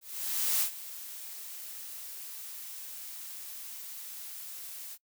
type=noise with ADSR envelope; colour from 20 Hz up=blue; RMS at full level=-27 dBFS; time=0.01-4.98 s; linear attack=600 ms; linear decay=93 ms; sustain=-16 dB; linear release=49 ms; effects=noise-tail reverb RT60 0.1 s tail -24 dB re dry